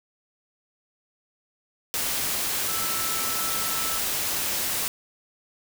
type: tone in noise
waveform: sine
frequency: 1318.5 Hz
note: E6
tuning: in tune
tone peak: -34 dBFS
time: 2.68-3.98 s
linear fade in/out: 0 ms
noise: white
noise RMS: -27 dBFS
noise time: 1.94-4.88 s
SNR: -10 dB
effects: none